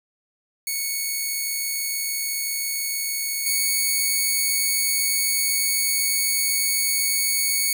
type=tone pair in turn; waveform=5% pulse; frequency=2217 / 2226 Hz; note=C#7 / C#7; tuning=0 / +7 cents; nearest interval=unison; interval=7 cents; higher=second; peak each=-14 / -10 dBFS; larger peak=second; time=0.67-3.46 / 3.46-7.73 s; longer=second; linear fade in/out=2 ms; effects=none